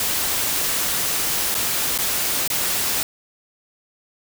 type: noise with dropouts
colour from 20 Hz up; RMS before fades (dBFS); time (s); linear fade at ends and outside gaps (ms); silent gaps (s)
white; -22; 0-3.03; 1; 1.544-1.55 / 1.978-1.987 / 2.477-2.501
effects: none